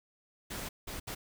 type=noise bursts at uneven times; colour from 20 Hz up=pink; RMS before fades=-40 dBFS; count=3; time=0.5-0.69 / 0.87-1 / 1.07-1.15 s; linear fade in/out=10 ms; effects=none